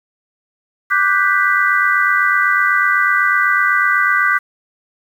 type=chord; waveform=sine; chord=G major seventh; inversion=second; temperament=equal; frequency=1174.7 / 1480 / 1568 / 1975.5 Hz; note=D6 / F#6 / G6 / B6; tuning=0 / 0 / 0 / 0 cents; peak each=-17 dBFS; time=0.9-4.39 s; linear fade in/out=20 ms; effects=7-bit